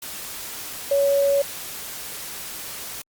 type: tone in noise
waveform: sine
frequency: 561 Hz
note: C#5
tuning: 21 cents sharp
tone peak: -16 dBFS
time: 0.91-1.42 s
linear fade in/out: 5 ms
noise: white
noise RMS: -34 dBFS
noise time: 0.02-3.02 s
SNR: +15 dB
effects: Opus 48 kbps